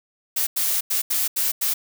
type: noise bursts at uneven times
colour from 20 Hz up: blue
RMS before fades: -22 dBFS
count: 6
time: 0.36-0.47 / 0.56-0.81 / 0.9-1.02 / 1.1-1.28 / 1.36-1.52 / 1.61-1.74 s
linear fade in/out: 10 ms
effects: none